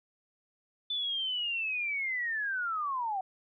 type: linear sweep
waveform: sine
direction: down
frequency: 3520 to 737 Hz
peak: -30 dBFS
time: 0.9-3.21 s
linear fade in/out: 5 ms
effects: none